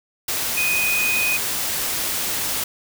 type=tone in noise; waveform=sine; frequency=2491 Hz; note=D#7; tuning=1 cent sharp; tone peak=-19 dBFS; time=0.57-1.37 s; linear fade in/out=5 ms; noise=white; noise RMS=-24 dBFS; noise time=0.28-2.64 s; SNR=+2 dB; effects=none